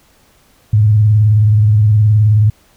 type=tone with vibrato; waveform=sine; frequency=106.4 Hz; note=G#2; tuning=42 cents sharp; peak=-6 dBFS; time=0.73-2.5 s; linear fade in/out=5 ms; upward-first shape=sine; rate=19 Hz; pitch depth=68 cents each way; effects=pink hiss -51 dBFS RMS until 2.76 s